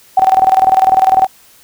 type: tone with tremolo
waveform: sine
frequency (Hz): 762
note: G5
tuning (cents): -49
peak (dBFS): -4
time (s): 0.17-1.27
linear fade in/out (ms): 5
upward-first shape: square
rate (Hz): 20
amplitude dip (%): 75
effects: white hiss -45 dBFS RMS until 1.63 s